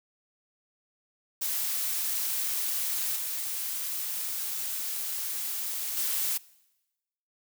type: noise with level steps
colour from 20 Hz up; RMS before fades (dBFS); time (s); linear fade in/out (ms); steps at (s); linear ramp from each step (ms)
blue; -30 / -33 / -29; 1.41-6.38; 10; 3.16 / 5.97; 2
effects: noise-tail reverb RT60 1.0 s tail -22 dB re dry